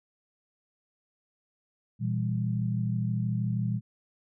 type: chord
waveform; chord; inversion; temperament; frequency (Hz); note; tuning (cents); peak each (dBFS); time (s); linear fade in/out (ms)
sine; E diminished; second; just; 118.67 / 164.81 / 197.78; Bb2 / E3 / G3; +31 / 0 / +16; -28 / -33 / -32; 1.99-3.81; 50
effects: none